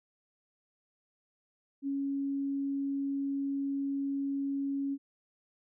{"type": "tone", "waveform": "sine", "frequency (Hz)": 277.2, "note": "C#4", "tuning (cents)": 0, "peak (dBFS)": -30, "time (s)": [1.82, 4.98], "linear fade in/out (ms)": 50, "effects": []}